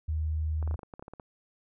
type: tone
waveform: sine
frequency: 78 Hz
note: D#2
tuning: 5 cents sharp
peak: -27 dBFS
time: 0.08-0.76 s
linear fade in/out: 10 ms
type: clicks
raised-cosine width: 1 ms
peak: -29 dBFS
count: 12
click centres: 0.627 / 0.676 / 0.711 / 0.742 / 0.792 / 0.832 / 0.938 / 0.995 / 1.025 / 1.081 / 1.136 / 1.198 s
effects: none